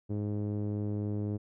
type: tone with low-pass filter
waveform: sawtooth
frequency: 103.83 Hz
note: G#2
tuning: in tune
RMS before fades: -33 dBFS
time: 0.09-1.38 s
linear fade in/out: 20 ms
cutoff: 380 Hz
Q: 1.5
effects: none